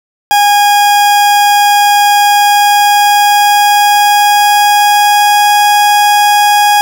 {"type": "tone with pitch glide", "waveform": "40% pulse", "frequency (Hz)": [821, 826.7], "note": ["G#5", "G#5"], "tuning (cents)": [-20, -8], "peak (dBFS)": -4, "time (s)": [0.31, 6.81], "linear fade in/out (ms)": 0, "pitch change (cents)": 12, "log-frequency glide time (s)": [2.16, 5.51], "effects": []}